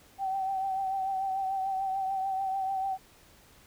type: tone with vibrato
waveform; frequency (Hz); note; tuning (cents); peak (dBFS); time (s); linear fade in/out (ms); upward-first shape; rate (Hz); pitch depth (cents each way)
sine; 770; G5; -31; -28; 0.18-2.98; 50; triangle; 6.8; 41
effects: pink hiss -58 dBFS RMS until 3.66 s